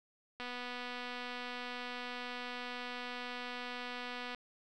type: click train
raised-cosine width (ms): 0.3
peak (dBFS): -27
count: 972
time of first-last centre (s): 0.4-4.347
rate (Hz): 246
effects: none